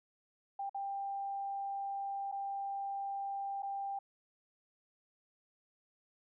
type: tone with dropouts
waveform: sine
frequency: 792 Hz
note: G5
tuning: 18 cents sharp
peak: -36 dBFS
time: 0.59-3.99 s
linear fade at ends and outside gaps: 5 ms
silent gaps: 0.695-0.745 / 2.316-2.323 / 3.623-3.63 s
effects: none